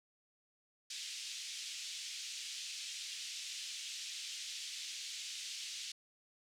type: band-pass noise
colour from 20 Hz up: pink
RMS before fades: -45 dBFS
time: 0.9-5.92 s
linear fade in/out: 5 ms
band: 2800 to 7400 Hz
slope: 24 dB/octave
effects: none